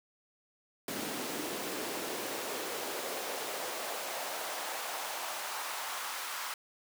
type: noise with high-pass filter sweep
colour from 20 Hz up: pink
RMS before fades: -38 dBFS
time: 0.88-6.54 s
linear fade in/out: 2 ms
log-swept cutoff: 260 to 1100 Hz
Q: 1.7
effects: none